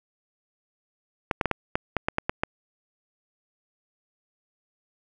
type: clicks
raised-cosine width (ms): 0.5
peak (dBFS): -8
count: 10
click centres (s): 1.312 / 1.412 / 1.457 / 1.513 / 1.755 / 1.967 / 2.085 / 2.184 / 2.295 / 2.435
effects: none